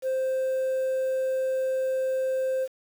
sine tone, 523.3 Hz, C5, in tune, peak -21 dBFS, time 0.02-2.68 s, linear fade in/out 50 ms, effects tanh soft clip ceiling -23 dBFS + 8-bit

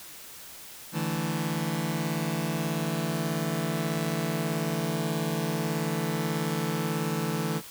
sawtooth chord, D suspended second, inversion none, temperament just, 146.83 / 165.19 / 220.2 Hz, D3 / E3 / A3, 0 / +4 / +2 cents, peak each -29 / -26 / -29 dBFS, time 0.92-7.62 s, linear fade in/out 50 ms, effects white hiss -45 dBFS RMS until 7.7 s

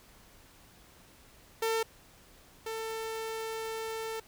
sawtooth tone pair in turn, 449.4 / 446 Hz, A4 / A4, +37 / +23 cents, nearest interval unison, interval 14 cents, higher first, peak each -24 / -31 dBFS, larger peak first, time 1.62-1.83 / 2.66-4.2 s, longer second, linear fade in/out 5 ms, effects pink hiss -58 dBFS RMS until 4.27 s

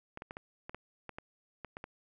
clicks, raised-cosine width 0.5 ms, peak -27 dBFS, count 11, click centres 0.174 / 0.221 / 0.309 / 0.369 / 0.695 / 0.746 / 1.093 / 1.185 / 1.647 / 1.769 / 1.841 s, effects none

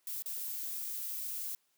violet noise with dropouts, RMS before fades -39 dBFS, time 0.07-1.55 s, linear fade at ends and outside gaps 1 ms, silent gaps 0.222-0.259 s, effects white hiss -75 dBFS RMS until 1.77 s + high-pass 150 Hz 12 dB/octave

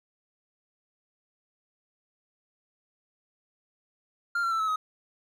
triangle tone with pitch steps, 1396.9 / 1362.6 / 1329.2 / 1296.6 / 1264.8 Hz, F6 / F6 / E6 / E6 / D#6, 0 / -43 / +14 / -29 / +28 cents, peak -23 dBFS, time 4.35-4.76 s, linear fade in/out 5 ms, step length 82 ms, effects none

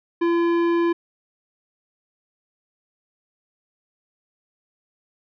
triangle tone with tanh clipping, 340 Hz, F4, 46 cents flat, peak -19 dBFS, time 0.21-0.93 s, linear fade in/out 10 ms, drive 18 dB, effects none

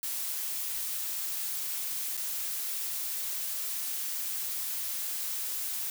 blue noise with dropouts, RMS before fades -34 dBFS, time 0.03-5.9 s, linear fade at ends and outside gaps 1 ms, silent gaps 2.169-2.175 s, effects none

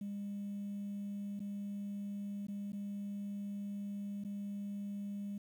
sine tone with dropouts, 202 Hz, G#3, 48 cents flat, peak -37 dBFS, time 0.01-5.38 s, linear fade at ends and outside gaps 5 ms, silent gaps 1.394-1.402 / 2.469-2.483 / 2.721-2.73 / 4.239-4.248 s, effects tanh soft clip ceiling -36 dBFS + 11-bit

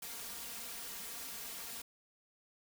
white noise with comb filter, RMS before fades -45 dBFS, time 0.02-1.82 s, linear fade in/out 5 ms, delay 4.3 ms, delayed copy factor +0.85, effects none

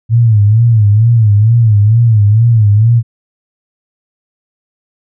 sine tone with vibrato, 110 Hz, A2, in tune, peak -4 dBFS, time 0.09-3.03 s, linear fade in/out 50 ms, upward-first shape sine, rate 2.2 Hz, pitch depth 130 cents each way, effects none

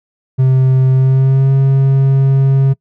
triangle tone with pitch glide, 130.81 to 135.58 Hz, C3 to C#3, 0 to -38 cents, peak -5 dBFS, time 0.38-2.74 s, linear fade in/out 20 ms, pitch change +62 cents, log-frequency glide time 0.92-1.52 s, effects noise-tail reverb RT60 0.1 s tail -23 dB re dry

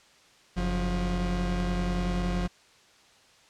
40% pulse tone pair together, 47.04 / 177.6 Hz, F#1 / F3, +29 / +29 cents, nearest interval octave + major seventh, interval 2300 cents, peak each -28 dBFS, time 0.56-2.48 s, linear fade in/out 20 ms, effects white hiss -58 dBFS RMS until 3.49 s + low-pass 6000 Hz 12 dB/octave

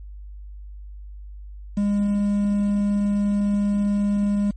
triangle tone with quantisation, 203.7 Hz, G#3, 33 cents flat, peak -16 dBFS, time 1.77-4.51 s, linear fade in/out 5 ms, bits 7, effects added 50 Hz sine -35 dBFS peak until 4.56 s + MP3 32 kbps

